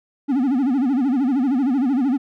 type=tone with vibrato; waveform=triangle; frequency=263.5 Hz; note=C4; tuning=12 cents sharp; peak=-14 dBFS; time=0.28-2.18 s; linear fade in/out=20 ms; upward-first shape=sine; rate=13 Hz; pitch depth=170 cents each way; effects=none